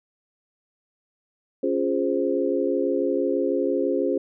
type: chord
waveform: sine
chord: Db major seventh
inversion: none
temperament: equal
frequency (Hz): 277.2 / 349.2 / 415.3 / 523.3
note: Db4 / F4 / Ab4 / C5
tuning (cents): 0 / 0 / 0 / 0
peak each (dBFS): -26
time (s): 1.63-4.18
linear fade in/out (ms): 5
effects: none